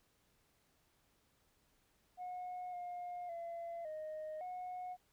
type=tone with pitch steps; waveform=sine; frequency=725 / 711 / 679 / 620 / 728 Hz; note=F#5 / F5 / F5 / D#5 / F#5; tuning=-35 / +31 / -49 / -6 / -28 cents; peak=-40 dBFS; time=2.17-4.97 s; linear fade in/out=50 ms; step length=560 ms; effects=tanh soft clip ceiling -40 dBFS + pink hiss -75 dBFS RMS until 5.12 s